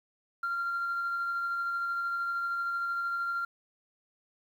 sine tone with tremolo, 1384 Hz, F6, 16 cents flat, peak -27 dBFS, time 0.43-3.45 s, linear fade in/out 5 ms, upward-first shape sine, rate 13 Hz, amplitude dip 25%, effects tanh soft clip ceiling -26 dBFS + 10-bit

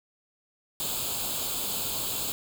white noise with comb filter, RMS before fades -31 dBFS, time 0.8-2.32 s, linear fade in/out 0 ms, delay 0.26 ms, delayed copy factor +0.8, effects none

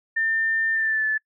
sine tone with pitch glide, 1800 to 1740.7 Hz, A6 to A6, +39 to -19 cents, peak -20 dBFS, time 0.16-1.18 s, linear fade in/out 10 ms, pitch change -58 cents, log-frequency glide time 0.72-1.06 s, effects noise-tail reverb RT60 0.1 s tail -25 dB re dry

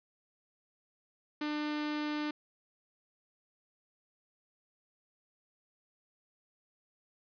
sawtooth tone with notch filter, 299.5 Hz, D4, 34 cents sharp, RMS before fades -35 dBFS, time 1.41-2.31 s, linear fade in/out 5 ms, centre 670 Hz, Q 2, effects resampled to 11025 Hz + 10-bit

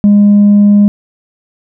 triangle tone with tanh clipping, 204.8 Hz, G#3, 24 cents flat, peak -3 dBFS, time 0.04-0.88 s, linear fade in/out 0 ms, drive 6 dB, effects none

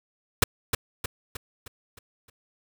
pink noise with echo, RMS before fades -17 dBFS, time 0.42-0.44 s, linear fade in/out 5 ms, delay 310 ms, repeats 6, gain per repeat -6 dB, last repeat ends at 2.3 s, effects none

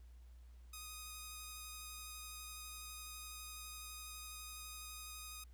5% pulse tone with vibrato, 1246 Hz, D#6, 2 cents sharp, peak -37 dBFS, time 0.73-5.44 s, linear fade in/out 5 ms, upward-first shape square, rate 12 Hz, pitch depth 11 cents each way, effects added 60 Hz sine -55 dBFS peak until 5.53 s + pink hiss -75 dBFS RMS until 5.53 s

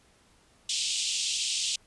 pink band-pass noise, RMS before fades -30 dBFS, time 0.69-1.76 s, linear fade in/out 5 ms, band 2800 to 8500 Hz, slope 48 dB/octave, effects pink hiss -62 dBFS RMS until 1.86 s + resampled to 24000 Hz

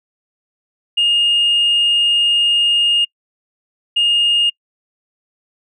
sine tone bursts at uneven times, 2840 Hz, F7, 28 cents sharp, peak -10 dBFS, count 2, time 0.97-3.05 / 3.96-4.5 s, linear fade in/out 10 ms, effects noise-tail reverb RT60 0.1 s tail -26 dB re dry + tanh soft clip ceiling -8 dBFS

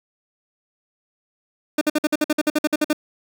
30% pulse tone bursts, 302.3 Hz, D#4, 50 cents flat, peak -13 dBFS, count 14, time 1.78-2.931 s, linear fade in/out 5 ms, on 33 ms, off 53 ms, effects none

